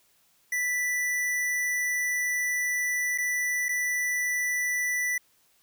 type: tone with dropouts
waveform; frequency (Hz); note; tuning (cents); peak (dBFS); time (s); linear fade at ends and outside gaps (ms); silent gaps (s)
square; 1975.5; B6; 0; -26; 0.52-5.18; 5; 3.178-3.183 / 3.685-3.69
effects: white hiss -65 dBFS RMS until 5.62 s